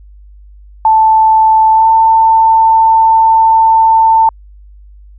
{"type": "tone with pitch glide", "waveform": "sine", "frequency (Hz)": [880, 893.8], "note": ["A5", "A5"], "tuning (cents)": [0, 27], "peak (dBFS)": -4, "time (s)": [0.85, 4.29], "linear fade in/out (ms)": 2, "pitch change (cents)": 27, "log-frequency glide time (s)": [1.72, 1.88], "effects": ["added 50 Hz sine -34 dBFS peak until 5.18 s"]}